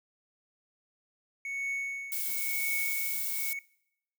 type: tone with tremolo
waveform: triangle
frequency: 2217 Hz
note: C#7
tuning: in tune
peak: -28 dBFS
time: 1.45-3.59 s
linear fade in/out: 2 ms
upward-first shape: triangle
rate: 0.96 Hz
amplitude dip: 90%
type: noise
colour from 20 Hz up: violet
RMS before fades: -33 dBFS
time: 2.12-3.53 s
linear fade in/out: 0 ms
effects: noise-tail reverb RT60 0.8 s tail -24 dB re dry